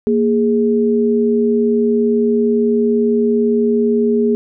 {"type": "tone pair together", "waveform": "sine", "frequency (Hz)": [233.1, 415.3], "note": ["A#3", "G#4"], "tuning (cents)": [0, 0], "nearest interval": "minor seventh", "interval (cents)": 1000, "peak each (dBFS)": -14, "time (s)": [0.07, 4.35], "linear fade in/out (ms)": 0, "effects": []}